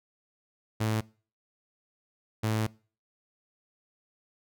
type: tone bursts at uneven times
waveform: sawtooth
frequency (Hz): 109.4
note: A2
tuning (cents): -9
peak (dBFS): -22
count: 2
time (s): 0.8-1.01 / 2.43-2.67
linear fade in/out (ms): 10
effects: noise-tail reverb RT60 0.4 s tail -23 dB re dry